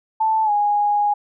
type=tone with pitch glide; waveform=sine; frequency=880 to 825.8 Hz; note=A5 to G#5; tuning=0 to -10 cents; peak=-15 dBFS; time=0.2-1.14 s; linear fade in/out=10 ms; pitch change=-110 cents; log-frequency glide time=0.44-0.51 s; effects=none